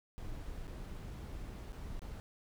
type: noise with dropouts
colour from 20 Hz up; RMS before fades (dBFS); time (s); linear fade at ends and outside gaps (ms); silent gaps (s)
brown; -44; 0.18-2.2; 0; 0.671-0.679 / 1.721-1.729 / 1.993-2.019
effects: none